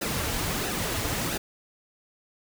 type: noise with flanger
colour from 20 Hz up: pink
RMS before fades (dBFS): -29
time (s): 0.01-1.38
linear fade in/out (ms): 10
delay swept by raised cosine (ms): 0.89 to 5.59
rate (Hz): 1.5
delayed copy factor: -0.6
effects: none